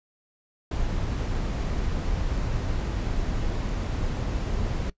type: noise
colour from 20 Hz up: brown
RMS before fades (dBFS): -27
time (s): 0.71-4.9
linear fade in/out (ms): 5
effects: noise-tail reverb RT60 0.1 s tail -20 dB re dry + resampled to 16000 Hz